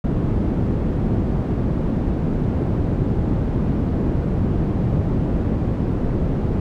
white low-pass noise, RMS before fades -20 dBFS, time 0.04-6.6 s, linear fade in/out 2 ms, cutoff 210 Hz, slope 12 dB/octave, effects none

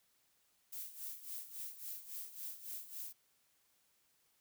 violet noise with tremolo, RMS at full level -44 dBFS, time 0.72-3.13 s, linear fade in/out 10 ms, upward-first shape sine, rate 3.6 Hz, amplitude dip 75%, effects white hiss -75 dBFS RMS until 4.4 s

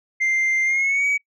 sine tone with pitch glide, 2093 to 2269 Hz, C7 to C#7, 0 to +40 cents, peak -15 dBFS, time 0.2-1.18 s, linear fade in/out 20 ms, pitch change +140 cents, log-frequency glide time 0.64-1.07 s, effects noise-tail reverb RT60 0.1 s tail -21 dB re dry + tanh soft clip ceiling -16 dBFS

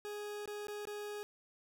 40% pulse tone with dropouts, 415.3 Hz, G#4, in tune, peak -40 dBFS, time 0.05-1.23 s, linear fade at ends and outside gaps 0 ms, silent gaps 0.457-0.476 / 0.67-0.683 / 0.853-0.872 s, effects none

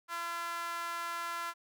sawtooth tone with high-pass filter, 340.1 Hz, F4, 46 cents flat, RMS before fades -38 dBFS, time 0.08-1.54 s, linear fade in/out 50 ms, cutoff 1200 Hz, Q 4, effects none

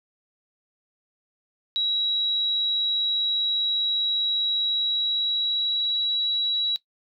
sine tone with pitch glide, 3875 to 3897 Hz, B7 to B7, -34 to -24 cents, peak -21 dBFS, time 1.76-6.76 s, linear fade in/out 0 ms, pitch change +10 cents, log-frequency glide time 4.64-6.11 s, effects noise-tail reverb RT60 0.1 s tail -17 dB re dry

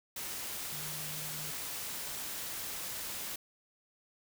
sine tone in noise, 152.6 Hz, D#3, 33 cents flat, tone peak -47 dBFS, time 0.72-1.51 s, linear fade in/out 5 ms, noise white, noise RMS -40 dBFS, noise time 0.16-3.36 s, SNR -10 dB, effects none

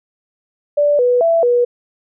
sine tone with pitch steps, 584 / 491.9 / 666 / 484.7 Hz, D5 / B4 / E5 / B4, -10 / -7 / +18 / -32 cents, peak -10 dBFS, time 0.77-1.65 s, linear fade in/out 10 ms, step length 220 ms, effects none

